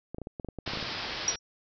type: clicks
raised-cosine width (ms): 2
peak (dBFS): -24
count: 12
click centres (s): 0.146 / 0.184 / 0.217 / 0.271 / 0.398 / 0.447 / 0.487 / 0.587 / 0.677 / 0.735 / 0.773 / 0.827
type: low-pass noise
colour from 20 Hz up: white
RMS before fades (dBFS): -36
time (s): 0.66-1.36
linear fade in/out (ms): 5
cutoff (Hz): 5300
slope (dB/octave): 96
type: tone with exponential decay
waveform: sine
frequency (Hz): 5680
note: F8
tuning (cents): +28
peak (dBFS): -19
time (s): 1.28-1.39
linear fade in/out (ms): 1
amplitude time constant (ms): 22
effects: none